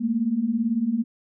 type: beating tone pair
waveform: sine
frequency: 215.6 / 233.6 Hz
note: A3 / A#3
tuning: -35 / +4 cents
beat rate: 18 Hz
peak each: -26 / -22 dBFS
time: 0-1.04 s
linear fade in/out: 20 ms
effects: none